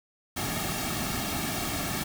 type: noise with comb filter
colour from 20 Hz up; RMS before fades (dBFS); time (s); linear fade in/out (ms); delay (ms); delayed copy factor
pink; -31; 0.36-2.04; 10; 2; -0.7
effects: none